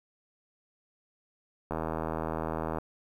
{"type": "click train", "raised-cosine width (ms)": 1, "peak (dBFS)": -18, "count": 87, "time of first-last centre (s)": [1.71, 2.785], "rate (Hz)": 80, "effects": ["9-bit"]}